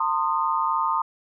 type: tone cluster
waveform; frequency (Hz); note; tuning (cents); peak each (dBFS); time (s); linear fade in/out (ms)
sine; 905 / 1048 / 1233; A5 / C6 / D#6; +48 / +2 / -16; -25; 0-1.02; 5
effects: none